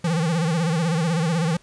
square tone with vibrato, 164.81 Hz, E3, in tune, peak -20 dBFS, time 0.04-1.57 s, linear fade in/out 5 ms, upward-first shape sine, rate 16 Hz, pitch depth 120 cents each way, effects pink hiss -55 dBFS RMS until 1.62 s + resampled to 22050 Hz

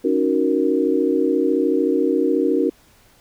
sine chord, D# minor seventh, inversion third, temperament equal, 277.2 / 311.1 / 370 / 466.2 Hz, C#4 / D#4 / F#4 / A#4, 0 / 0 / 0 / 0 cents, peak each -21 dBFS, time 0.04-2.7 s, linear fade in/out 10 ms, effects pink hiss -54 dBFS RMS until 3.2 s

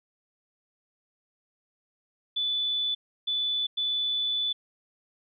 sine tone bursts at uneven times, 3481 Hz, A7, 19 cents flat, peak -25 dBFS, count 3, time 2.36-2.95 / 3.27-3.67 / 3.77-4.53 s, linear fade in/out 10 ms, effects none

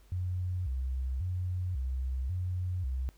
sine tone with vibrato, 76.7 Hz, D#2, 24 cents flat, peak -30 dBFS, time 0.12-3.09 s, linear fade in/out 0 ms, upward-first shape square, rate 0.92 Hz, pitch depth 290 cents each way, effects added 50 Hz sine -57 dBFS peak until 3.17 s + pink hiss -66 dBFS RMS until 3.17 s

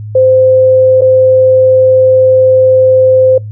sine tone with dropouts, 518 Hz, C5, 17 cents flat, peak -3 dBFS, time 0.15-3.38 s, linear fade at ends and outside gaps 5 ms, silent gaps 1.01-1.017 s, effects noise-tail reverb RT60 0.2 s tail -25 dB re dry + added 106 Hz sine -20 dBFS peak until 3.51 s

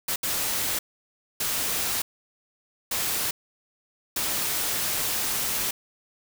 white noise bursts at uneven times, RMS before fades -27 dBFS, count 5, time 0.08-0.16 / 0.23-0.79 / 1.4-2.02 / 2.91-3.31 / 4.16-5.71 s, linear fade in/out 5 ms, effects none

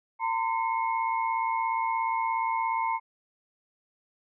sine tone cluster, 908 / 1025 / 2177 Hz, A#5 / C6 / C#7, -46 / -36 / -32 cents, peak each -27 / -30 / -36 dBFS, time 0.19-3 s, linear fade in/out 50 ms, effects none

